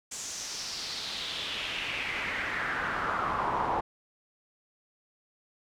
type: noise with band-pass filter sweep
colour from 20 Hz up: brown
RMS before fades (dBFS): -33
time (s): 0.11-3.81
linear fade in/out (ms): 10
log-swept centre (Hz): 7200 to 880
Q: 3.3
effects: none